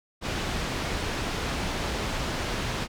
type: low-pass noise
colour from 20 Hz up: pink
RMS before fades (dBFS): -30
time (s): 0.21-2.88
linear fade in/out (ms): 50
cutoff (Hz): 5200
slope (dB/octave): 12
effects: none